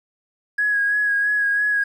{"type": "tone with vibrato", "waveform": "triangle", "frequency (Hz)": 1661.2, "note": "G#6", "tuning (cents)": 0, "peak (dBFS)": -13, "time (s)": [0.58, 1.84], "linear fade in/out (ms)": 10, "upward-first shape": "sine", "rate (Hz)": 3, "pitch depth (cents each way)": 25, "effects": ["tanh soft clip ceiling -15 dBFS"]}